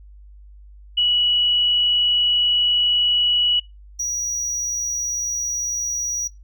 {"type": "tone pair in turn", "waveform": ["sine", "triangle"], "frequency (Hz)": [2933, 5789], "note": ["F#7", "F#8"], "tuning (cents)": [-16, -39], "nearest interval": "octave", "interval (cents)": 1177, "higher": "second", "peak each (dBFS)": [-15, -19], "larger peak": "first", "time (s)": [[0.97, 3.6], [3.99, 6.28]], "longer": "first", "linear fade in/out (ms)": 10, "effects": ["noise-tail reverb RT60 0.2 s tail -21 dB re dry", "added 50 Hz sine -41 dBFS peak until 6.43 s"]}